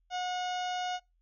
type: harmonic tone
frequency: 726 Hz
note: F#5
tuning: 33 cents flat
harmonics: 1 / 2 / 3 / 4 / 5 / 6 / 7 / 8 / 9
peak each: -32 / -42 / -47 / -43 / -46 / -53 / -50 / -53 / -52 dBFS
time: 0.1-1 s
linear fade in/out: 50 ms
effects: noise-tail reverb RT60 0.2 s tail -23 dB re dry + added 42 Hz sine -68 dBFS peak until 1.21 s